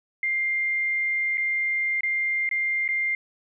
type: tone with dropouts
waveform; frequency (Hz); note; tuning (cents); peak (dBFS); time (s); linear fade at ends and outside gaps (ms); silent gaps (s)
sine; 2100; C7; +6; -22; 0.23-3.15; 2; 1.373-1.379 / 2.008-2.033 / 2.491-2.512 / 2.879-2.888
effects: none